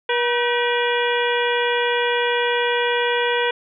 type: harmonic tone with a mistuned harmonic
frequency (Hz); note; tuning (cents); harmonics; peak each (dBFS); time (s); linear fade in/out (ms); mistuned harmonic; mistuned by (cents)
480.7; B4; -47; 1 / 2 / 3 / 4 / 5 / 6 / 7; -21 / -24 / -26 / -27 / -28 / -29 / -29; 0.09-3.51; 5; 3; +100
effects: none